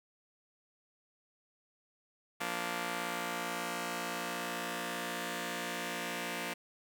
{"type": "chord", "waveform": "5% pulse", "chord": "Bb major", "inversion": "second", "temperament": "just", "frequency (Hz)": [174.81, 233.1, 291.4], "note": ["F3", "Bb3", "D4"], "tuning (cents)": [2, 0, -13], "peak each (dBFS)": [-29, -28, -30], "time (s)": [2.4, 6.54], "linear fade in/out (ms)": 10, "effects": []}